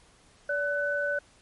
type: tone pair together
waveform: sine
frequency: 576.7 / 1500 Hz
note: D5 / F#6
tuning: -32 / +23 cents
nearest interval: octave + perfect fourth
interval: 1655 cents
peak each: -29 / -28 dBFS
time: 0.49-1.19 s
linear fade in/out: 5 ms
effects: pink hiss -59 dBFS RMS until 1.41 s + MP3 48 kbps